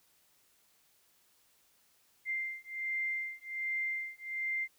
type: beating tone pair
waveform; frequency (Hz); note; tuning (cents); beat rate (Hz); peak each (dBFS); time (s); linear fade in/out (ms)
sine; 2093 / 2094.3; C7 / C7; 0 / +1; 1.3; -37 / -37; 2.25-4.68; 50
effects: white hiss -69 dBFS RMS until 4.78 s